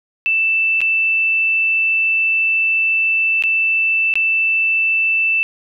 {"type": "tone with dropouts", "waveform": "sine", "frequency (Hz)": 2653, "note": "E7", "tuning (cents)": 10, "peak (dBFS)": -13, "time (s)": [0.26, 5.43], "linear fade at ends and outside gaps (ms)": 0, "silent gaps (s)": [[0.806, 0.815], [3.424, 3.437], [4.139, 4.155]], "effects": []}